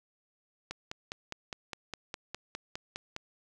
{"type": "click train", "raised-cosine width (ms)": 0.2, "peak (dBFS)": -20, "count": 13, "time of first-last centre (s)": [0.71, 3.164], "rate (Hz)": 4.89, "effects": []}